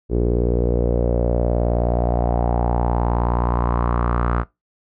sawtooth tone with low-pass filter sweep, 59.3 Hz, A#1, 30 cents sharp, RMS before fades -19 dBFS, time 0.09-4.45 s, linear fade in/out 50 ms, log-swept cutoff 400 to 1300 Hz, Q 4.2, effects noise-tail reverb RT60 0.2 s tail -21 dB re dry

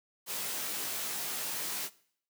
white noise with comb filter, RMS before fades -36 dBFS, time 0.26-1.9 s, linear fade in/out 50 ms, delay 18 ms, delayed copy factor -0.75, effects noise-tail reverb RT60 0.6 s tail -20 dB re dry + high-pass 150 Hz 12 dB/octave

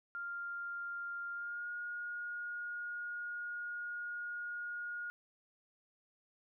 sine tone with pitch glide, 1396.9 to 1433.7 Hz, F6 to F6, 0 to +45 cents, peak -39 dBFS, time 0.15-5.1 s, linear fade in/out 0 ms, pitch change +45 cents, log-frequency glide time 1.33-1.69 s, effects none

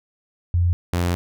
sine / sawtooth tone pair in turn, 87.31 / 87.64 Hz, F2 / F2, 0 / +7 cents, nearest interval unison, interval 7 cents, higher second, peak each -15 dBFS, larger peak neither, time 0.54-0.73 / 0.93-1.15 s, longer second, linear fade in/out 0 ms, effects none

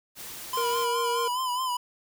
white noise, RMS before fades -40 dBFS, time 0.15-0.88 s, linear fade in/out 50 ms
square tone with vibrato, 1009 Hz, B5, 37 cents sharp, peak -27 dBFS, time 0.53-1.77 s, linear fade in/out 5 ms, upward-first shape sine, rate 4.8 Hz, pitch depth 60 cents each way
square tone, 470 Hz, A#4, 14 cents sharp, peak -29 dBFS, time 0.57-1.28 s, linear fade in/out 5 ms
effects none

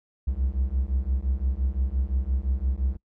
triangle beating tone pair, 62.5 / 68.3 Hz, B1 / C#2, +21 / -25 cents, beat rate 5.8 Hz, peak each -24 dBFS, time 0.27-2.97 s, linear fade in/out 10 ms, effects noise-tail reverb RT60 0.1 s tail -25 dB re dry

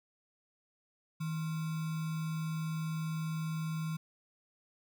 sine tone with sample-and-hold, 160 Hz, D#3, 49 cents sharp, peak -33 dBFS, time 1.2-3.97 s, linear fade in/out 10 ms, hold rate 1225 Hz, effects none

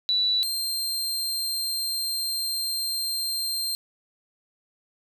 sine / sawtooth tone pair in turn, 3951 / 4171 Hz, B7 / C8, 0 / -6 cents, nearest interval minor second, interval 94 cents, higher second, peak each -20 / -23 dBFS, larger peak first, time 0.09-0.43 / 0.43-3.75 s, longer second, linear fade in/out 0 ms, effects 9-bit

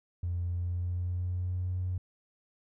triangle tone with pitch glide, 87.31 to 91.12 Hz, F2 to F#2, 0 to -26 cents, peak -26 dBFS, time 0.23-1.98 s, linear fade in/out 5 ms, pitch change +74 cents, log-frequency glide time 0.45-1.77 s, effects tanh soft clip ceiling -27 dBFS

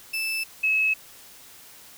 35% pulse / sine tone pair in turn, 2637 / 2581 Hz, E7 / E7, 0 / -37 cents, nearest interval unison, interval 37 cents, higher first, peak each -24 / -19 dBFS, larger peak second, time 0.13-0.44 / 0.63-0.94 s, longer neither, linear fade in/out 10 ms, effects white hiss -48 dBFS RMS until 1.97 s

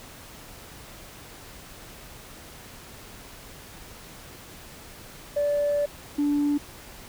sine tone pair in turn, 581 / 290.5 Hz, D5 / D4, -19 / -19 cents, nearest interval octave, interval 1200 cents, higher first, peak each -20 / -19 dBFS, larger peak second, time 5.36-5.86 / 6.18-6.58 s, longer first, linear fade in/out 10 ms, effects tanh soft clip ceiling -18 dBFS + pink hiss -45 dBFS RMS until 7.08 s

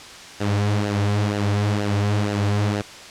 sawtooth tone with flanger, 102.8 Hz, G#2, 17 cents flat, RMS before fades -21 dBFS, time 0.4-2.82 s, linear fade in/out 10 ms, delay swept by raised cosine 0.85 to 6.45 ms, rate 2.1 Hz, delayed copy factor -0.6, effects white hiss -39 dBFS RMS until 3.1 s + low-pass 6000 Hz 12 dB/octave

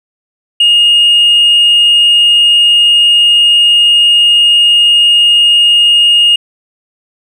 triangle tone with tanh clipping, 2851 Hz, F7, 35 cents sharp, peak -4 dBFS, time 0.6-6.36 s, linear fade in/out 5 ms, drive 5 dB, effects none

